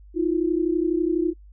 sine tone pair together, 320 / 352.1 Hz, D#4 / F4, +49 / +14 cents, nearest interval major second, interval 165 cents, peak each -22 dBFS, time 0.14-1.34 s, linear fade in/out 50 ms, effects noise-tail reverb RT60 0.1 s tail -23 dB re dry + added 50 Hz sine -44 dBFS peak until 1.52 s

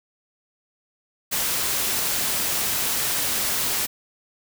white noise, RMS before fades -24 dBFS, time 1.31-3.87 s, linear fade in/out 20 ms, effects none

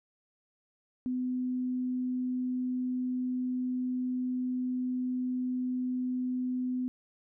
sine tone, 252.4 Hz, B3, 38 cents sharp, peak -29 dBFS, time 1.06-6.88 s, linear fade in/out 0 ms, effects none

